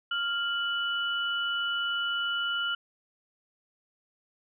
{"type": "tone pair together", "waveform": "sine", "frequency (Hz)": [1396.9, 2960], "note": ["F6", "F#7"], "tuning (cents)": [0, 0], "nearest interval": "octave + minor second", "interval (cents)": 1300, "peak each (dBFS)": [-29, -31], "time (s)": [0.11, 2.75], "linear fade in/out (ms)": 5, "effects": []}